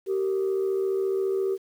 sine tone pair together, 385.5 / 460 Hz, G4 / A#4, -29 / -23 cents, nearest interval minor third, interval 306 cents, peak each -22 / -30 dBFS, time 0.06-1.58 s, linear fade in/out 50 ms, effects tanh soft clip ceiling -19 dBFS + 9-bit

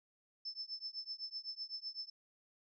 sine tone with tremolo, 5274 Hz, E8, in tune, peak -38 dBFS, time 0.45-2.1 s, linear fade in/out 5 ms, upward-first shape triangle, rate 7.9 Hz, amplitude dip 100%, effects none

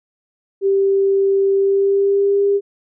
sine tone with pitch glide, 392 to 400.9 Hz, G4 to G4, 0 to +39 cents, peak -12 dBFS, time 0.61-2.61 s, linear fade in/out 50 ms, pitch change +39 cents, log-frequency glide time 1.55-2.43 s, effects none

